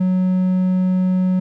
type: tone with hard clipping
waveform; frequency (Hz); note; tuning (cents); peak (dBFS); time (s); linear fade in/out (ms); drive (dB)
triangle; 184.6; F#3; -4; -15; 0-1.4; 10; 6
effects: none